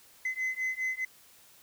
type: beating tone pair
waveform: sine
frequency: 2037 / 2041.9 Hz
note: C7 / C7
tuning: -47 / -43 cents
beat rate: 4.9 Hz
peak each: -31 dBFS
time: 0.25-1.05 s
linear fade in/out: 5 ms
effects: tanh soft clip ceiling -27 dBFS + white hiss -58 dBFS RMS until 1.62 s